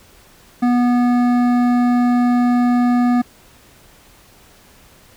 sine tone with hard clipping, 244.1 Hz, B3, 20 cents flat, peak -14 dBFS, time 0.62-3.22 s, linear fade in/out 10 ms, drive 12 dB, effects pink hiss -48 dBFS RMS until 5.16 s

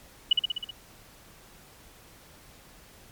sine tone with echo, 2944 Hz, F#7, 9 cents flat, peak -15 dBFS, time 0.31-0.33 s, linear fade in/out 5 ms, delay 63 ms, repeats 6, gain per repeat -3 dB, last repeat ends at 0.708 s, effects pink hiss -53 dBFS RMS until 3.11 s + MP3 96 kbps

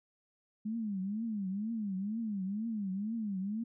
sine tone with vibrato, 207.7 Hz, G#3, in tune, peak -33 dBFS, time 0.65-3.64 s, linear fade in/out 10 ms, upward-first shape triangle, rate 2.1 Hz, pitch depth 210 cents each way, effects none

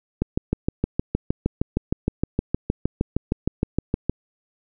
click train, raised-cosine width 3 ms, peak -7 dBFS, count 26, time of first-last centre 0.22-4.096 s, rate 6.45 Hz, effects none

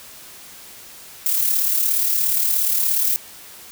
violet noise with amplitude modulation, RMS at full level -17 dBFS, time 1.26-3.16 s, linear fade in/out 0 ms, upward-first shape sine, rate 37 Hz, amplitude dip 45%, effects white hiss -41 dBFS RMS until 3.71 s

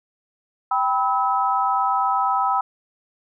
sine chord, E minor, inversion first, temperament equal with one note detuned, 784 / 987.8 / 1290.6 Hz, G5 / B5 / E6, 0 / 0 / -37 cents, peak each -22 dBFS, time 0.71-2.61 s, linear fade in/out 5 ms, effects none

